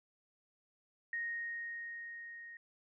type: tone with level ramp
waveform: sine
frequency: 1864.7 Hz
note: A#6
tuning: in tune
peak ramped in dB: -35 to -48 dBFS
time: 1.13-2.57 s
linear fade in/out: 2 ms
effects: none